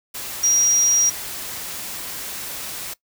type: tone in noise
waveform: sine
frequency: 5720 Hz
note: F8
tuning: 41 cents sharp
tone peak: -14 dBFS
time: 0.43-1.1 s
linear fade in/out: 10 ms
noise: white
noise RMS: -31 dBFS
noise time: 0.14-2.94 s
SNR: +14 dB
effects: noise-tail reverb RT60 0.1 s tail -19 dB re dry